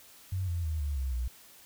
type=tone with pitch steps; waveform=sine; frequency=93.5 / 85.74 / 78.62 / 72.1 / 66.11 / 60.63 Hz; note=F#2 / F2 / D#2 / D2 / C2 / B1; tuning=+19 / -31 / +19 / -31 / +19 / -31 cents; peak=-29 dBFS; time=0.32-1.28 s; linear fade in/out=5 ms; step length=160 ms; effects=white hiss -55 dBFS RMS until 1.65 s